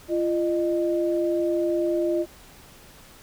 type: tone pair together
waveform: sine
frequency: 343.3 / 612 Hz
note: F4 / D#5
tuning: -30 / -29 cents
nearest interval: minor seventh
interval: 1001 cents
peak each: -22 / -26 dBFS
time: 0.08-2.26 s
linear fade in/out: 50 ms
effects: pink hiss -49 dBFS RMS until 3.22 s